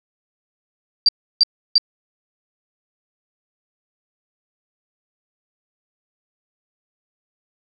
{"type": "tone bursts", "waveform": "sine", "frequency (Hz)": 4699, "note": "D8", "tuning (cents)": 0, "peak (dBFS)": -9, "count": 3, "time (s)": [1.06, 1.781], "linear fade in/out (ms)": 2, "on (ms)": 27, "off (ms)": 320, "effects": []}